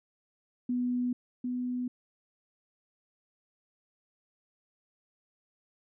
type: tone pair in turn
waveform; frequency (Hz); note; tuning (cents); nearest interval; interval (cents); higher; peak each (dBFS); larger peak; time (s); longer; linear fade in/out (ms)
sine; 246.9 / 248.5; B3 / B3; 0 / +11; unison; 11; second; -27 / -30; first; 0.69-1.13 / 1.44-1.88; neither; 5
effects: none